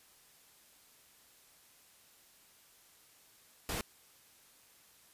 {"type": "noise", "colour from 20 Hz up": "pink", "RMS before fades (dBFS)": -37, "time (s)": [3.69, 3.81], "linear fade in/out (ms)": 0, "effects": ["white hiss -63 dBFS RMS until 5.13 s", "resampled to 32000 Hz"]}